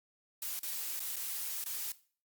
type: noise with dropouts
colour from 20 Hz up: blue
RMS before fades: -38 dBFS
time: 0.42-1.92 s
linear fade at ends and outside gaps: 2 ms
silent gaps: 0.592-0.631 / 0.994-1.002 / 1.159-1.165 / 1.641-1.66 s
effects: noise-tail reverb RT60 0.4 s tail -17 dB re dry + Opus 48 kbps